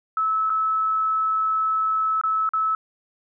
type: tone with dropouts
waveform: sine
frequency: 1301 Hz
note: E6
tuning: 23 cents flat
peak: -19 dBFS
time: 0.17-2.75 s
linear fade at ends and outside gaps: 2 ms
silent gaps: 0.497-0.501 / 2.213-2.236 / 2.491-2.535 s
effects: none